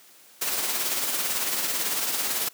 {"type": "noise with tremolo", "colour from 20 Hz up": "white", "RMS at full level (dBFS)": -25, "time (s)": [0.41, 2.49], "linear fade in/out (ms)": 10, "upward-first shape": "triangle", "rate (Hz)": 18, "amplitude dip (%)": 45, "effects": ["white hiss -53 dBFS RMS until 2.53 s", "high-pass 200 Hz 12 dB/octave"]}